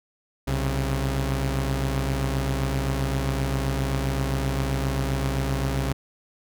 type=tone pair together; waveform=sawtooth; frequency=63.99 / 135.6 Hz; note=C2 / C#3; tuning=-38 / -38 cents; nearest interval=octave + minor second; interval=1300 cents; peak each=-22 dBFS; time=0.47-5.93 s; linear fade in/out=10 ms; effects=none